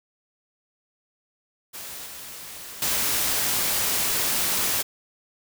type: noise with level steps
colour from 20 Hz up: white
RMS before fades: -37 / -39 / -24 dBFS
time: 1.73-4.83 s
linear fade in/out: 20 ms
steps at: 2.06 / 2.82 s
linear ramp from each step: 2 ms
effects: none